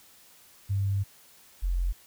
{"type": "tone pair in turn", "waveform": "sine", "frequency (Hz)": [98.7, 44.17], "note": ["G2", "F1"], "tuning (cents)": [12, 20], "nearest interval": "octave + major second", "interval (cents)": 1392, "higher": "first", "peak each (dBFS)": -24, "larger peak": "neither", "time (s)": [[0.69, 1.04], [1.62, 1.93]], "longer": "first", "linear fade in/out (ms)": 20, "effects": ["white hiss -56 dBFS RMS until 2.06 s"]}